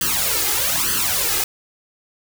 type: noise with flanger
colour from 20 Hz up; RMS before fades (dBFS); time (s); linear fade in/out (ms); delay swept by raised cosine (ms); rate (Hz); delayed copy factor
white; -20; 0.01-1.44; 2; 0.64 to 2.44; 1.1; +0.95
effects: none